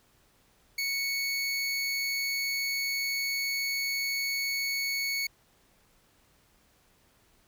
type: tone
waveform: 25% pulse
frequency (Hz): 2217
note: C#7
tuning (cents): 0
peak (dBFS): -25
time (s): 0.78-5.27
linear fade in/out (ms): 5
effects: pink hiss -65 dBFS RMS until 7.47 s